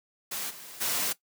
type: noise with level steps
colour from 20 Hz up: white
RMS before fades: -34 / -45 / -29 dBFS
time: 0.31-1.13 s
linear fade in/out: 10 ms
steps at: 0.49 / 0.8 s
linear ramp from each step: 20 ms
effects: noise-tail reverb RT60 0.1 s tail -17 dB re dry + high-pass 150 Hz 12 dB/octave